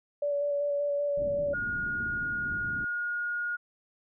sine tone with vibrato, 575 Hz, D5, 37 cents flat, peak -26 dBFS, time 0.22-1.54 s, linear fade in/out 5 ms, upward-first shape square, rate 5.2 Hz, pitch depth 12 cents each way
white low-pass noise, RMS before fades -42 dBFS, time 1.17-2.85 s, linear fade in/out 5 ms, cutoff 270 Hz, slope 24 dB/octave
sine tone, 1434 Hz, F6, 45 cents sharp, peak -29 dBFS, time 1.53-3.57 s, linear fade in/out 20 ms
effects none

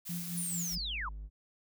blue noise, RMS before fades -42 dBFS, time 0.05-0.76 s, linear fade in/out 20 ms
sine tone with tremolo, 173.6 Hz, F3, 10 cents flat, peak -35 dBFS, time 0.09-0.78 s, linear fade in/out 5 ms, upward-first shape sine, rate 4.5 Hz, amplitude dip 60%
sine linear sweep, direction down, 9900 to 915 Hz, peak -35 dBFS, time 0.37-1.09 s, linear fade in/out 5 ms
triangle tone, 51.3 Hz, G#1, 21 cents flat, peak -38 dBFS, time 0.7-1.3 s, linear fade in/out 50 ms
effects none

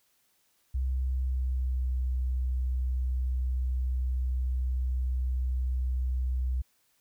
sine tone with pitch glide, 64.7 to 63.33 Hz, C2 to B1, -19 to +44 cents, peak -26 dBFS, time 0.74-6.62 s, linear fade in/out 10 ms, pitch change -37 cents, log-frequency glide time 0.89-1.91 s, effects white hiss -70 dBFS RMS until 7 s

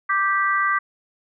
sine chord, G major, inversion second, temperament just, 1176 / 1568 / 1960 Hz, D6 / G6 / B6, +2 / 0 / -14 cents, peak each -20 / -23 / -24 dBFS, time 0.09-0.79 s, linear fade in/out 10 ms, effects none

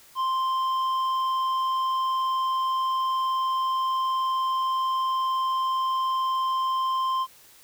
triangle tone with tanh clipping, 1046.5 Hz, C6, in tune, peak -24 dBFS, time 0.15-7.27 s, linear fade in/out 50 ms, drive 11 dB, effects white hiss -53 dBFS RMS until 7.63 s

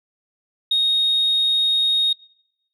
sine tone, 3729 Hz, A#7, in tune, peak -14 dBFS, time 0.71-2.13 s, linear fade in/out 5 ms, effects noise-tail reverb RT60 0.9 s tail -26 dB re dry + tanh soft clip ceiling -12 dBFS

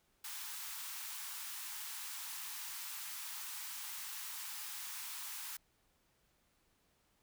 white high-pass noise, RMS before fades -45 dBFS, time 0.24-5.57 s, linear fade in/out 5 ms, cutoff 810 Hz, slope 96 dB/octave, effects pink hiss -75 dBFS RMS until 7.22 s

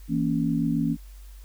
sine chord, A# diminished, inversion second, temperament equal with one note detuned, 164.81 / 233.1 / 279.4 Hz, E3 / A#3 / C#4, 0 / 0 / +14 cents, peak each -26 dBFS, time 0.08-0.97 s, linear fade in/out 50 ms, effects added 48 Hz sine -41 dBFS peak until 1.44 s + white hiss -57 dBFS RMS until 1.44 s

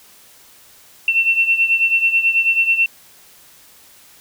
sine beating tone pair, 2700 / 2709.2 Hz, E7 / E7, +41 / +47 cents, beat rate 9.2 Hz, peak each -14 / -19 dBFS, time 1.08-2.86 s, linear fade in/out 2 ms, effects white hiss -47 dBFS RMS until 4.2 s

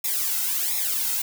blue noise with flanger, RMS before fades -25 dBFS, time 0.04-1.22 s, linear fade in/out 5 ms, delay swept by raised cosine 0.66 to 1.76 ms, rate 1.4 Hz, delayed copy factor -1, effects none

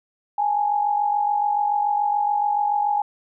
sine tone pair together, 824 / 871 Hz, G#5 / A5, -14 / -18 cents, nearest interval minor second, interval 96 cents, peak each -19 / -26 dBFS, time 0.38-3.02 s, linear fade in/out 5 ms, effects none

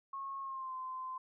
sine tone with pitch glide, 1090 to 1034.2 Hz, C#6 to C6, -29 to -20 cents, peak -39 dBFS, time 0.13-1.18 s, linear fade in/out 5 ms, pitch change -91 cents, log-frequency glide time 0.41-0.74 s, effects none

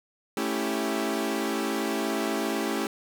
sawtooth chord, A dominant seventh, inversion none, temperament equal, 220 / 277.2 / 329.6 / 392 Hz, A3 / C#4 / E4 / G4, 0 / 0 / 0 / 0 cents, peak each -28 dBFS, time 0.37-2.87 s, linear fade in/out 2 ms, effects none

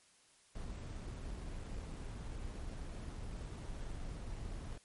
brown noise with sample-and-hold, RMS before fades -44 dBFS, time 0.55-4.78 s, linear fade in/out 5 ms, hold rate 4900 Hz, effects white hiss -67 dBFS RMS until 4.84 s + MP3 48 kbps

